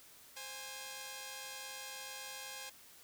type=tone pair together; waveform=5% pulse; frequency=525.7 / 823 Hz; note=C5 / G#5; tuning=+8 / -16 cents; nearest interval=minor sixth; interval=776 cents; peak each=-37 / -35 dBFS; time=0.36-2.7 s; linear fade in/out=10 ms; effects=white hiss -59 dBFS RMS until 3.03 s